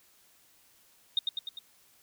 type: tone with echo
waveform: sine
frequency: 3700 Hz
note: A#7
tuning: 14 cents flat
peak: -22 dBFS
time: 1.17-1.19 s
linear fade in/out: 2 ms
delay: 100 ms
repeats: 4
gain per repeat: -4 dB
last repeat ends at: 1.59 s
effects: tanh soft clip ceiling -18 dBFS + white hiss -63 dBFS RMS until 2.02 s